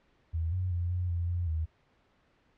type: tone with pitch steps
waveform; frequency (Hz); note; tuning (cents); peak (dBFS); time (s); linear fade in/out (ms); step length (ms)
sine; 81.8 / 91.8 / 87.1 / 89.9 / 86 / 87.6 / 79.7; E2 / F#2 / F2 / F#2 / F2 / F2 / D#2; -13 / -13 / -4 / -49 / -26 / +6 / +42; -28; 0.33-1.66; 20; 190
effects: pink hiss -68 dBFS RMS until 2.57 s + low-pass 3000 Hz 12 dB/octave